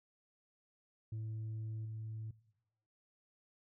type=tone with level steps; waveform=sine; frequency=110 Hz; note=A2; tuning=in tune; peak=-36 / -39 dBFS; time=1.12-2.31 s; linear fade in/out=5 ms; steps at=1.85 s; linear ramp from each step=5 ms; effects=noise-tail reverb RT60 1.0 s tail -22 dB re dry + tanh soft clip ceiling -38 dBFS